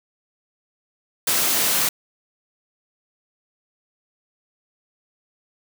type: high-pass noise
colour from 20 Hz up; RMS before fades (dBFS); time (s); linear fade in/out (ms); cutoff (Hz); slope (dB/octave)
white; -20; 1.27-1.89; 5; 120; 96
effects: none